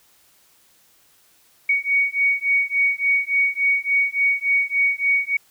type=beating tone pair; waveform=sine; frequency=2238 / 2241.5 Hz; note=C#7 / C#7; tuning=+16 / +19 cents; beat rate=3.5 Hz; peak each=-20 dBFS; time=1.69-5.37 s; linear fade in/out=5 ms; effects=white hiss -57 dBFS RMS until 5.5 s